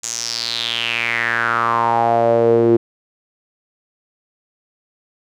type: tone with band-pass filter sweep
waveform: sawtooth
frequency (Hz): 116.54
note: A#2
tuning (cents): 0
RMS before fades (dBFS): -17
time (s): 0.03-2.77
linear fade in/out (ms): 10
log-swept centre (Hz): 7000 to 350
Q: 5.6
effects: none